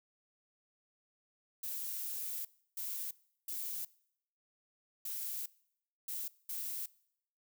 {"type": "noise bursts at uneven times", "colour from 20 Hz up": "violet", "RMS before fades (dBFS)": -40, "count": 6, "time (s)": [[1.63, 2.45], [2.77, 3.11], [3.48, 3.85], [5.05, 5.46], [6.08, 6.28], [6.49, 6.86]], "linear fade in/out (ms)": 5, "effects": ["noise-tail reverb RT60 0.7 s tail -22 dB re dry"]}